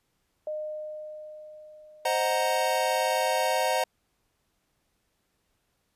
sine tone with exponential decay, 612 Hz, D#5, 29 cents flat, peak -29 dBFS, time 0.47-3.51 s, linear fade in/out 2 ms, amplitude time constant 660 ms
square chord, C half-diminished seventh, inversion none, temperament equal, 523.3 / 622.3 / 740 / 932.3 Hz, C5 / Eb5 / Gb5 / Bb5, 0 / 0 / 0 / 0 cents, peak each -30 dBFS, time 2.05-3.84 s, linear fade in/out 5 ms
effects pink hiss -74 dBFS RMS until 5.95 s + resampled to 32000 Hz

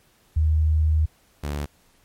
sine / sawtooth tone pair in turn, 77.9 / 72.81 Hz, D#2 / D2, +3 / -14 cents, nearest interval minor second, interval 117 cents, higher first, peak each -16 / -22 dBFS, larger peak first, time 0.36-1.06 / 1.43-1.66 s, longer first, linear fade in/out 10 ms, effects pink hiss -60 dBFS RMS until 2.04 s + MP3 64 kbps

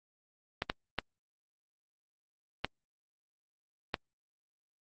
clicks, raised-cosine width 0.3 ms, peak -14 dBFS, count 5, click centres 0.621 / 0.699 / 0.987 / 2.646 / 3.942 s, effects Opus 24 kbps

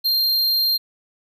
square tone, 4189 Hz, C8, 1 cent sharp, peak -17 dBFS, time 0.04-0.78 s, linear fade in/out 20 ms, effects none

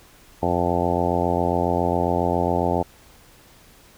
harmonic tone, 87.31 Hz, F2, in tune, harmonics 1 / 2 / 3 / 4 / 5 / 6 / 7 / 8 / 9 / 10, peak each -28 / -28 / -28 / -28 / -28 / -28 / -28 / -28 / -28 / -28 dBFS, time 0.42-2.83 s, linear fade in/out 10 ms, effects pink hiss -51 dBFS RMS until 3.97 s

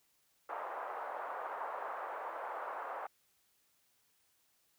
white band-pass noise, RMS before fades -42 dBFS, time 0.49-3.07 s, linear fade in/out 5 ms, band 550 to 1200 Hz, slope 24 dB/octave, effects white hiss -74 dBFS RMS until 4.78 s

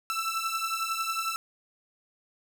sawtooth beating tone pair, 1323 / 1334 Hz, E6 / E6, +6 / +20 cents, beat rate 11 Hz, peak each -28 dBFS, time 0.1-1.36 s, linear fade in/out 0 ms, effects none

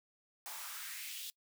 white noise with high-pass filter sweep, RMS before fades -45 dBFS, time 0.46-1.3 s, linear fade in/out 0 ms, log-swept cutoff 760 to 3600 Hz, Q 2.2, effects noise-tail reverb RT60 0.1 s tail -23 dB re dry

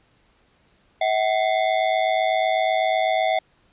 square ring-modulated tone, 698.5 Hz, F5, in tune, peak -16 dBFS, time 1.01-3.39 s, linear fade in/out 5 ms, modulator 54 Hz, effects pink hiss -61 dBFS RMS until 3.72 s + resampled to 8000 Hz

